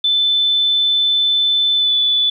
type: tone with pitch glide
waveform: sine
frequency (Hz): 3520 to 3474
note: A7 to A7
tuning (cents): 0 to -23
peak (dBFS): -12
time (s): 0.04-2.3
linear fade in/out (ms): 5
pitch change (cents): -23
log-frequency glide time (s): 1.76-1.93
effects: 9-bit